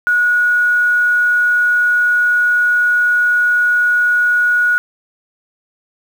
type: tone with quantisation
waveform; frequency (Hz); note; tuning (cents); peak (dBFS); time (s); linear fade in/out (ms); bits
sine; 1456; F#6; -28; -10; 0.07-4.78; 0; 6
effects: none